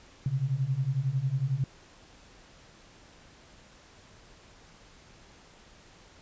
sine beating tone pair, 127.3 / 138.3 Hz, C3 / C#3, -47 / -4 cents, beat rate 11 Hz, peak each -30 / -28 dBFS, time 0.26-1.64 s, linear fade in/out 2 ms, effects pink hiss -55 dBFS RMS until 6.21 s + resampled to 16000 Hz

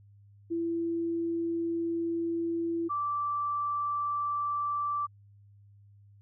sine tone pair in turn, 335.1 / 1167.6 Hz, E4 / D6, +29 / -10 cents, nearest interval octave + minor seventh, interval 2161 cents, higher second, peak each -28 dBFS, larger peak neither, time 0.5-2.89 / 2.89-5.07 s, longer first, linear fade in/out 20 ms, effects added 101 Hz sine -54 dBFS peak until 6.21 s

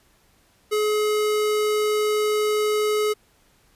square tone, 423.9 Hz, G#4, 35 cents sharp, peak -20 dBFS, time 0.71-3.14 s, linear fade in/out 20 ms, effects pink hiss -60 dBFS RMS until 3.75 s + resampled to 32000 Hz

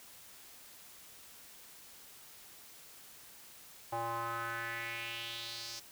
square tone with band-pass filter sweep, 115.9 Hz, A#2, 10 cents flat, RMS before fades -40 dBFS, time 3.92-5.8 s, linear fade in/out 10 ms, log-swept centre 820 to 5500 Hz, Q 3.4, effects white hiss -55 dBFS RMS until 5.91 s

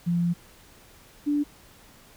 sine tone pair in turn, 172.6 / 292 Hz, F3 / D4, -20 / -10 cents, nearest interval major sixth, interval 910 cents, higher second, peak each -21 dBFS, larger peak neither, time 0.06-0.34 / 1.26-1.44 s, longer first, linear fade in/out 20 ms, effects pink hiss -53 dBFS RMS until 2.16 s

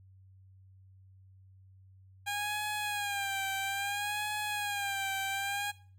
15% pulse tone with vibrato, 810 Hz, G#5, 43 cents flat, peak -26 dBFS, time 2.26-5.72 s, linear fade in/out 20 ms, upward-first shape sine, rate 0.6 Hz, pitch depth 67 cents each way, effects noise-tail reverb RT60 0.4 s tail -18 dB re dry + added 95 Hz sine -55 dBFS peak until 5.98 s

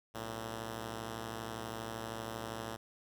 5% pulse tone pair together, 62.6 / 112.58 Hz, B1 / A2, +24 / +40 cents, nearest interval minor seventh, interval 1016 cents, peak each -37 / -29 dBFS, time 0.14-2.77 s, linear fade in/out 20 ms, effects none

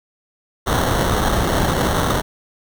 pink noise with sample-and-hold, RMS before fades -18 dBFS, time 0.66-2.22 s, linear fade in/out 20 ms, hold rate 2450 Hz, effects none

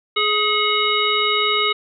harmonic tone with a mistuned harmonic, 420.2 Hz, G#4, 20 cents sharp, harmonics 1 / 3 / 5 / 7 / 9, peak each -24 / -21 / -22 / -23 / -22 dBFS, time 0.16-1.73 s, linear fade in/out 10 ms, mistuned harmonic 5, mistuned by +53 cents, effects none

